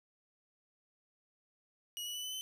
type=tone with pitch steps; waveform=sawtooth; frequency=2905 / 2940 / 2976 / 3013 / 3049 Hz; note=F#7 / F#7 / F#7 / F#7 / G7; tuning=-32 / -12 / +9 / +31 / -49 cents; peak=-36 dBFS; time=1.97-2.41 s; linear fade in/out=0 ms; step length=88 ms; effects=none